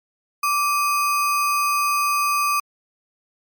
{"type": "tone with sample-and-hold", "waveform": "sine", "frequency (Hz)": 1168, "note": "D6", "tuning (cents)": -10, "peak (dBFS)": -17, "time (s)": [0.43, 2.6], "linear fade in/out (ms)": 5, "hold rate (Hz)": 3675, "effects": ["MP3 96 kbps"]}